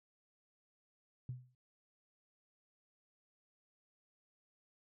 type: tone with exponential decay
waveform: sine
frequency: 125.6 Hz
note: B2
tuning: 30 cents sharp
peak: -36 dBFS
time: 1.29-1.55 s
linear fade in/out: 2 ms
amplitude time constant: 56 ms
effects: tanh soft clip ceiling -32 dBFS